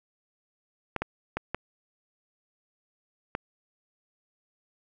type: clicks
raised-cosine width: 0.5 ms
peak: -14 dBFS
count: 5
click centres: 0.963 / 1.02 / 1.37 / 1.546 / 3.351 s
effects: none